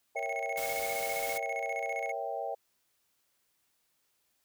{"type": "chord", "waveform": "sine", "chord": "A# diminished seventh", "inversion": "none", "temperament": "equal", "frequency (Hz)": [466.2, 554.4, 659.3, 784], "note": ["A#4", "C#5", "E5", "G5"], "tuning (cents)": [0, 0, 0, 0], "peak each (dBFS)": [-41, -39, -38, -37], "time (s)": [0.15, 2.55], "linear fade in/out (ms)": 10}
{"type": "tone with tremolo", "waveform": "triangle", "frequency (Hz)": 2185, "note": "C#7", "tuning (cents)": -26, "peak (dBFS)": -33, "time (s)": [0.16, 2.12], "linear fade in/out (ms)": 10, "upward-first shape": "square", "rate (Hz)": 15, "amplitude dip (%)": 75}
{"type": "noise", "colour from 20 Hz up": "white", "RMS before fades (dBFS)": -40, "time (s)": [0.57, 1.38], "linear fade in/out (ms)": 5}
{"effects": ["white hiss -75 dBFS RMS until 4.44 s"]}